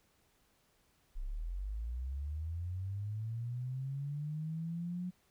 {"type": "linear sweep", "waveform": "sine", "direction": "up", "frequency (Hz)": [30, 182.4], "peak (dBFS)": -36, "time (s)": [1.15, 5.11], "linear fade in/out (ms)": 20, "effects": ["pink hiss -72 dBFS RMS until 5.3 s"]}